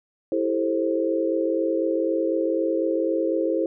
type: chord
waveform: sine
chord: A minor seventh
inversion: second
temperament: just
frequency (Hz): 330 / 396 / 440 / 528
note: E4 / G4 / A4 / C5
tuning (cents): +2 / +18 / 0 / +16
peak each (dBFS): -24 / -29 / -28 / -25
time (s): 0.32-3.66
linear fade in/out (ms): 2
effects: none